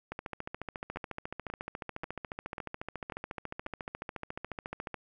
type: two click trains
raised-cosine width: 0.5 ms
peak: -22 / -23 dBFS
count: 69 / 6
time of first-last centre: 0.12-4.943 / 0.96-3.663 s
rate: 14.1 / 1.85 Hz
effects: none